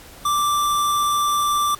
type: tone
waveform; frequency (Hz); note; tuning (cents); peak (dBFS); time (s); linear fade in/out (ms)
square; 1174.7; D6; 0; -18; 0.25-1.75; 5
effects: pink hiss -43 dBFS RMS until 1.79 s + AAC 64 kbps